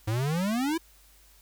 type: exponential sweep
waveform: square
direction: up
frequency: 103.83 to 341.3 Hz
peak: -26 dBFS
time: 0.07-0.78 s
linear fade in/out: 10 ms
effects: added 50 Hz sine -58 dBFS peak until 1.41 s + white hiss -59 dBFS RMS until 1.41 s